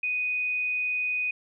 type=tone; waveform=sine; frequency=2489 Hz; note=D#7; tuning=in tune; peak=-25 dBFS; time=0.03-1.31 s; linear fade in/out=5 ms; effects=none